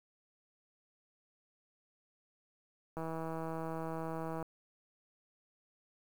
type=click train; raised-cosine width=1 ms; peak=-27 dBFS; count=237; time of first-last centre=2.97-4.427 s; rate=162 Hz; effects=9-bit